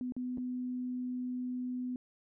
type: tone with dropouts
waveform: sine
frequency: 250.4 Hz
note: B3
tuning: 24 cents sharp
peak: -34 dBFS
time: 0.01-1.96 s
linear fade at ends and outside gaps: 1 ms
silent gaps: 0.122-0.165 / 0.374-0.381 s
effects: none